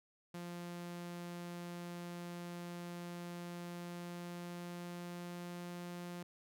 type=tone with pitch glide; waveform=sawtooth; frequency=174.1 to 175.41 Hz; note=F3 to F3; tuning=-5 to +8 cents; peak=-40 dBFS; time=0.34-6.23 s; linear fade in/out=5 ms; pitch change=+13 cents; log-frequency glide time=3.58-5.8 s; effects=none